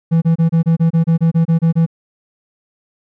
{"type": "tone bursts", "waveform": "triangle", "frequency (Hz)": 164.81, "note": "E3", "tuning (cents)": 0, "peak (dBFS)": -7, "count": 13, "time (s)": [0.11, 1.864], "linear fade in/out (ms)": 20, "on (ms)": 110, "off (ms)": 27, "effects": []}